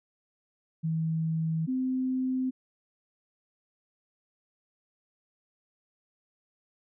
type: tone pair in turn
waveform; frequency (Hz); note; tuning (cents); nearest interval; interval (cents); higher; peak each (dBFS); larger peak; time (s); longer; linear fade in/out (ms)
sine; 161.1 / 258.3; E3 / C4; -39 / -22; minor sixth; 817; second; -26; neither; 0.83-1.67 / 1.67-2.51; neither; 20
effects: none